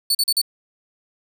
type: tone bursts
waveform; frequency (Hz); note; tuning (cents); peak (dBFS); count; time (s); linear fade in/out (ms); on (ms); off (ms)
sawtooth; 4466; C#8; +12; -13; 4; 0.1-0.416; 5; 49; 40
effects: none